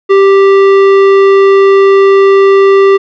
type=tone with tanh clipping; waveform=sine; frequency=392 Hz; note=G4; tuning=in tune; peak=-4 dBFS; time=0.09-2.98 s; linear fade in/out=20 ms; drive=14 dB; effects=none